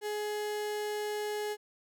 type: tone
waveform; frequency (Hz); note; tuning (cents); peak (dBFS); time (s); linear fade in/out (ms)
35% pulse; 420; G#4; +19; -31; 0.01-1.57; 50
effects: none